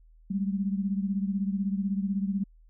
sine beating tone pair, 193.8 / 209.8 Hz, G3 / G#3, -20 / +18 cents, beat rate 16 Hz, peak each -27 / -32 dBFS, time 0.3-2.44 s, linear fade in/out 10 ms, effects added 40 Hz sine -53 dBFS peak until 2.69 s

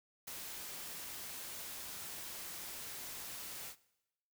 white noise with ADSR envelope, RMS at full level -43 dBFS, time 0.27-3.76 s, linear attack 10 ms, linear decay 4 ms, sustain -3 dB, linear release 80 ms, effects noise-tail reverb RT60 0.9 s tail -20 dB re dry

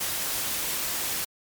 white noise, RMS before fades -29 dBFS, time 0-1.25 s, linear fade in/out 10 ms, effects MP3 96 kbps

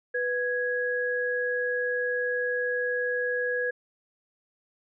sine tone pair together, 493.9 / 1661.3 Hz, B4 / G#6, 0 / 0 cents, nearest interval octave + major sixth, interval 2100 cents, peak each -28 dBFS, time 0.14-3.71 s, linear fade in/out 10 ms, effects none

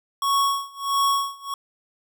square tone with tremolo, 1109 Hz, C#6, in tune, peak -18 dBFS, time 0.22-1.54 s, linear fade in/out 2 ms, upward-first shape sine, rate 1.5 Hz, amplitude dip 95%, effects none

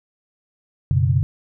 sine chord, F# suspended fourth, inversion none, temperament just, 92.5 / 123.33 / 138.75 Hz, F#2 / B2 / C#3, 0 / -2 / +2 cents, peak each -19 dBFS, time 0.91-1.23 s, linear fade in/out 0 ms, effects none

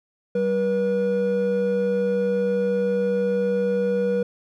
triangle tone pair together, 192.46 / 483 Hz, G3 / B4, -32 / -39 cents, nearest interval octave + major third, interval 1593 cents, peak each -23 / -18 dBFS, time 0.35-4.23 s, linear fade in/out 5 ms, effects tanh soft clip ceiling -10 dBFS

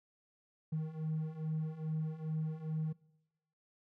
triangle beating tone pair, 155.56 / 157.96 Hz, D#3 / D#3, 0 / +26 cents, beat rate 2.4 Hz, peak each -37 / -34 dBFS, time 0.72-2.93 s, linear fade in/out 10 ms, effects noise-tail reverb RT60 0.8 s tail -22 dB re dry + tanh soft clip ceiling -28 dBFS

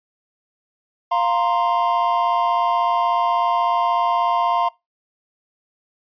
triangle chord, F suspended fourth, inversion none, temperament just, 698.5 / 931.3 / 1047.7 Hz, F5 / Bb5 / C6, 0 / -2 / +2 cents, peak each -19 dBFS, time 1.11-4.69 s, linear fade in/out 10 ms, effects noise-tail reverb RT60 0.2 s tail -22 dB re dry + resampled to 11025 Hz

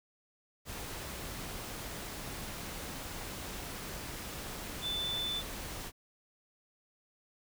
sine tone in noise, 3515 Hz, A7, 2 cents flat, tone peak -33 dBFS, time 4.81-5.43 s, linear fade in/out 50 ms, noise pink, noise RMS -42 dBFS, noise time 0.65-5.92 s, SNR +6 dB, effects none

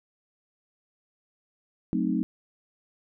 sine chord, F# diminished seventh, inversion none, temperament equal, 185 / 220 / 261.6 / 311.1 Hz, F#3 / A3 / C4 / Eb4, 0 / 0 / 0 / 0 cents, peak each -29 dBFS, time 1.93-2.23 s, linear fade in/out 0 ms, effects none

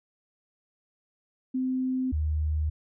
sine tone pair in turn, 258 / 76.7 Hz, C4 / D#2, -24 / -24 cents, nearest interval octave + major sixth, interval 2100 cents, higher first, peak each -25 / -24 dBFS, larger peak second, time 1.54-2.12 / 2.12-2.7 s, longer neither, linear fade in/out 10 ms, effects none

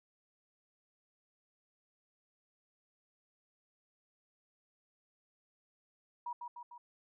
sine tone with echo, 960 Hz, B5, 49 cents flat, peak -37 dBFS, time 6.26-6.33 s, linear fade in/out 5 ms, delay 150 ms, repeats 3, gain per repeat -4 dB, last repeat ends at 6.78 s, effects none

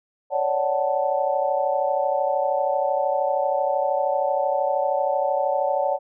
sine chord, D major seventh, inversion third, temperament equal with one note detuned, 554.4 / 587.3 / 746 / 880 Hz, C#5 / D5 / F#5 / A5, 0 / 0 / +14 / 0 cents, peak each -24 / -25 / -25 / -27 dBFS, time 0.3-5.99 s, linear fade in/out 50 ms, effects none

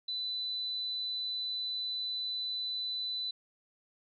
sine tone, 3996 Hz, B7, 20 cents sharp, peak -33 dBFS, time 0.08-3.31 s, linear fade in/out 5 ms, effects none

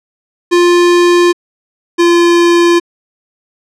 square tone pair in turn, 350 / 344.2 Hz, F4 / F4, +4 / -25 cents, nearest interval unison, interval 29 cents, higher first, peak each -6 dBFS, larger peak neither, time 0.51-1.33 / 1.98-2.8 s, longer neither, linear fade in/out 20 ms, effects low-pass 7000 Hz 12 dB/octave

